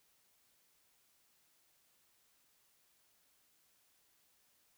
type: silence
effects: white hiss -73 dBFS RMS until 4.77 s